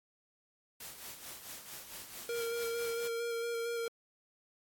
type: noise with tremolo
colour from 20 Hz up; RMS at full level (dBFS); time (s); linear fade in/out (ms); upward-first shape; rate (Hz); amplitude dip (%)
white; -45; 0.8-3.08; 5; sine; 4.5; 55
type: tone with vibrato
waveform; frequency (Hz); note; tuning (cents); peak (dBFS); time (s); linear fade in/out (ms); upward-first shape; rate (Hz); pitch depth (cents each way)
square; 466.2; A#4; 0; -35; 2.29-3.88; 2; square; 4.4; 14
effects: AAC 64 kbps